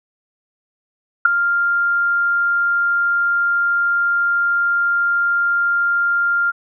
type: tone with ADSR envelope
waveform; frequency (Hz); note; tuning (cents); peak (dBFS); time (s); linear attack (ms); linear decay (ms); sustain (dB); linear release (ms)
sine; 1396.9; F6; 0; -3; 1.25-6.52; 7; 5; -11; 26
effects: none